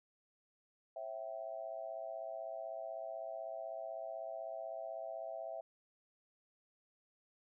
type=tone with amplitude modulation; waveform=sine; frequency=659.3 Hz; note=E5; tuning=in tune; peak=-37 dBFS; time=0.96-5.61 s; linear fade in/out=5 ms; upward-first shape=sine; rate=116 Hz; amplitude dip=95%; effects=none